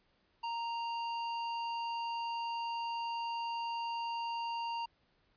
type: tone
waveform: square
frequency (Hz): 930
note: A#5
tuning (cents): -4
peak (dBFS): -36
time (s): 0.43-4.86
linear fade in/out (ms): 10
effects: pink hiss -73 dBFS RMS until 5.36 s + resampled to 11025 Hz